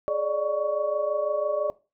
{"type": "tone cluster", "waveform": "sine", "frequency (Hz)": [421.6, 574, 600, 1120], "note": ["G#4", "D5", "D5", "C#6"], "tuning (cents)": [26, -40, 37, 18], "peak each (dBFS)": [-33, -29, -25, -34], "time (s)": [0.08, 1.7], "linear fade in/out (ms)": 0, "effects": ["noise-tail reverb RT60 0.3 s tail -20 dB re dry"]}